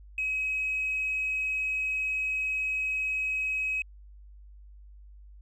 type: tone with tanh clipping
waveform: triangle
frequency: 2547 Hz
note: D#7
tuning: 40 cents sharp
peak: -27 dBFS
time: 0.18-3.82 s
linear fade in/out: 2 ms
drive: 4 dB
effects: added 50 Hz sine -47 dBFS peak until 5.41 s